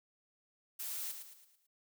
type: noise with echo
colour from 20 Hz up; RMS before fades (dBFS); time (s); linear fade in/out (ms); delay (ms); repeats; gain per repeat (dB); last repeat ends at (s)
blue; -41; 0.79-1.12; 10; 110; 5; -7; 1.67
effects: none